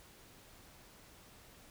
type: silence
effects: pink hiss -59 dBFS RMS until 1.7 s